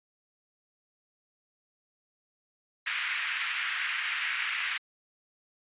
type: band-pass noise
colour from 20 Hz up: white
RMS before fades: -32 dBFS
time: 2.86-4.78 s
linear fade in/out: 10 ms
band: 1500 to 2600 Hz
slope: 24 dB/octave
effects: resampled to 8000 Hz